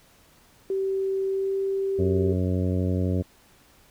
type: tone with pitch glide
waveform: sine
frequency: 386.2 to 389.3 Hz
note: G4 to G4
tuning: -26 to -12 cents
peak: -23 dBFS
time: 0.7-2.33 s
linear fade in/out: 2 ms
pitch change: +14 cents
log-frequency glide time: 1.28-1.56 s
type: harmonic tone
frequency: 91.9 Hz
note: F#2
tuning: 11 cents flat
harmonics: 1 / 2 / 3 / 4 / 5 / 6 / 7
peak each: -24 / -28 / -30 / -34 / -35 / -36 / -42 dBFS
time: 1.98-3.23 s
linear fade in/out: 20 ms
effects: pink hiss -57 dBFS RMS until 3.9 s